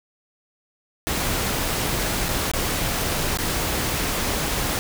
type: noise with dropouts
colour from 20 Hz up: pink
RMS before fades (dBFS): -24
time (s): 1.07-4.79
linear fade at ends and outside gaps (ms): 0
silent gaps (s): 2.285-2.289 / 2.515-2.536 / 3.372-3.387
effects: none